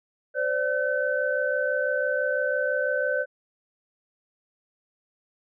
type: tone cluster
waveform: sine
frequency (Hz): 515 / 581 / 1524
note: C5 / D5 / G6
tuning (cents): -28 / -19 / -49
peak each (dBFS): -27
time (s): 0.34-3.26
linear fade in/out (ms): 50
effects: none